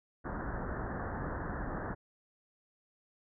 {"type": "low-pass noise", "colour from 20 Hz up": "pink", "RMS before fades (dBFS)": -38, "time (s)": [0.24, 1.95], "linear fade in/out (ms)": 20, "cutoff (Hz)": 1800, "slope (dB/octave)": 96, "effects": []}